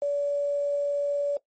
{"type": "tone with quantisation", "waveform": "sine", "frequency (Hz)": 573, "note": "D5", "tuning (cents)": -43, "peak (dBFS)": -23, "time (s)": [0.02, 1.37], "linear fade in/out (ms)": 2, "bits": 8, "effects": ["noise-tail reverb RT60 0.1 s tail -18 dB re dry", "MP3 32 kbps"]}